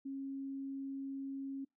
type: tone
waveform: sine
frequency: 272.3 Hz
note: C#4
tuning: 31 cents flat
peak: -39 dBFS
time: 0.05-1.65 s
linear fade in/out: 10 ms
effects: noise-tail reverb RT60 0.2 s tail -26 dB re dry